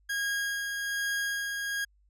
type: tone with tremolo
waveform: 40% pulse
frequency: 1635 Hz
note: G#6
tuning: 28 cents flat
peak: -27 dBFS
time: 0.09-1.85 s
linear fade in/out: 10 ms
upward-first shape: sine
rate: 1.2 Hz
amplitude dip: 35%
effects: added 50 Hz sine -62 dBFS peak until 2.09 s + resampled to 32000 Hz